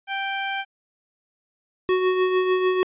15% pulse tone, 784 Hz, G5, in tune, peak -18 dBFS, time 0.07-0.65 s, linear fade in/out 50 ms
square tone with tremolo, 370 Hz, F#4, in tune, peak -17 dBFS, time 1.89-2.83 s, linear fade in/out 0 ms, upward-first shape triangle, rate 6.7 Hz, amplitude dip 50%
effects resampled to 8000 Hz

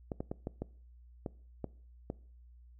clicks, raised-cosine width 2 ms, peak -23 dBFS, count 8, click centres 0.118 / 0.205 / 0.315 / 0.471 / 0.62 / 1.262 / 1.643 / 2.101 s, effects noise-tail reverb RT60 0.5 s tail -22 dB re dry + added 60 Hz sine -54 dBFS peak until 2.79 s

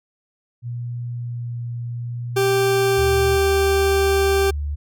sine tone with vibrato, 119.8 Hz, A#2, 48 cents sharp, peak -25 dBFS, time 0.62-3.39 s, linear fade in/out 50 ms, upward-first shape sine, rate 0.68 Hz, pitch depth 10 cents each way
40% pulse tone, 392 Hz, G4, in tune, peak -15 dBFS, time 2.36-4.51 s, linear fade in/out 10 ms
sine tone with pitch glide, 76 to 72.86 Hz, D#2 to D2, -40 to -13 cents, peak -22 dBFS, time 2.97-4.76 s, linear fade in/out 20 ms, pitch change -73 cents, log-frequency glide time 3.29-4.5 s
effects none

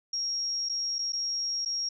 sine tone with dropouts, 5590 Hz, F8, 1 cent sharp, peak -28 dBFS, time 0.13-1.89 s, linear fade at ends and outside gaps 5 ms, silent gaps 0.689-0.695 / 0.985-0.989 / 1.123-1.131 / 1.65-1.658 s, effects none

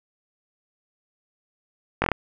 slowing click train, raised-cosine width 0.5 ms, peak -5 dBFS, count 5, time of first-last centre 2.02-2.117 s, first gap 20 ms, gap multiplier 1.13, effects none

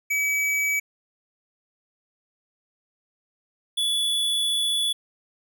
square tone pair in turn, 2284 / 3431 Hz, D7 / A7, -49 / -44 cents, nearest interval perfect fifth, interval 705 cents, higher second, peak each -22 dBFS, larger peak neither, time 0.1-0.8 / 3.77-4.93 s, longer second, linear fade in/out 10 ms, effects none

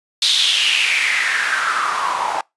white noise with band-pass filter sweep, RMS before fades -18 dBFS, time 0.22-2.41 s, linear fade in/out 2 ms, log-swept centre 3900 to 830 Hz, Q 5.1, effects noise-tail reverb RT60 0.2 s tail -25 dB re dry + resampled to 24000 Hz

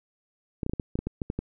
clicks, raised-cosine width 3 ms, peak -16 dBFS, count 11, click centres 0.632 / 0.664 / 0.696 / 0.735 / 0.798 / 0.955 / 0.99 / 1.07 / 1.218 / 1.301 / 1.39 s, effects none

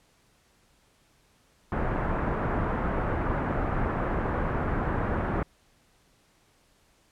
pink low-pass noise, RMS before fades -28 dBFS, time 1.72-5.43 s, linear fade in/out 2 ms, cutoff 1600 Hz, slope 24 dB/octave, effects pink hiss -64 dBFS RMS until 7.11 s + low-pass 11000 Hz 12 dB/octave

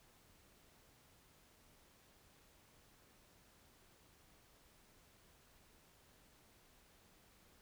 silence, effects pink hiss -68 dBFS RMS until 7.61 s

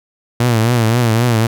sawtooth tone with vibrato, 116.54 Hz, A#2, in tune, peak -7 dBFS, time 0.4-1.47 s, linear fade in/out 5 ms, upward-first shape triangle, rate 3.8 Hz, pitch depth 120 cents each way, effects none

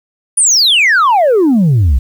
sine exponential sweep, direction down, 9956 to 58 Hz, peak -4 dBFS, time 0.37-1.99 s, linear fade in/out 10 ms, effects tanh soft clip ceiling -5 dBFS + 7-bit

